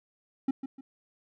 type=tone with echo; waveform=triangle; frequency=268.4 Hz; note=C4; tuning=44 cents sharp; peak=-21 dBFS; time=0.48-0.51 s; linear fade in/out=5 ms; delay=150 ms; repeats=2; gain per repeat=-10 dB; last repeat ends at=0.81 s; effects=none